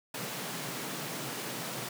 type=high-pass noise; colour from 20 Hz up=pink; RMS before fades=-38 dBFS; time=0.14-1.89 s; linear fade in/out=5 ms; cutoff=120 Hz; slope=96 dB/octave; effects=none